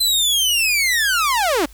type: linear sweep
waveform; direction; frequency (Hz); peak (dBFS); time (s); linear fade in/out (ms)
sawtooth; down; 4098 to 259.1; -12; 0-1.66; 10
effects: added 50 Hz sine -41 dBFS peak until 1.73 s + white hiss -50 dBFS RMS until 1.73 s